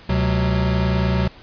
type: tone cluster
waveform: square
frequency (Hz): 72 / 126.9 / 186.1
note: D2 / B2 / F#3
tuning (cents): -34 / +47 / +10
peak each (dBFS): -22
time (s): 0.09-1.28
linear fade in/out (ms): 5
effects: pink hiss -45 dBFS RMS until 1.42 s + resampled to 11025 Hz